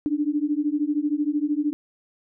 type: beating tone pair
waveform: sine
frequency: 289.5 / 302.5 Hz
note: D4 / D#4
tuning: -25 / -49 cents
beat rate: 13 Hz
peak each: -24 dBFS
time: 0.06-1.73 s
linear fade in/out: 0 ms
effects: none